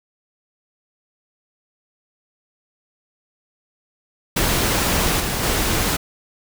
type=noise with level steps; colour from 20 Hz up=pink; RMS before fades=-19 / -23 / -20 dBFS; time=4.36-5.97 s; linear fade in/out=10 ms; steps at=5.2 / 5.43 s; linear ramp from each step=2 ms; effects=none